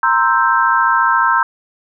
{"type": "chord", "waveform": "sine", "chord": "C dominant seventh", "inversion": "third", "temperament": "equal", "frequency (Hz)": [932.3, 1046.5, 1318.5, 1568], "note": ["Bb5", "C6", "E6", "G6"], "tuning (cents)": [0, 0, 0, 0], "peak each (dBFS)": -16, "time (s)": [0.03, 1.43], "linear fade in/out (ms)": 2, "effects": []}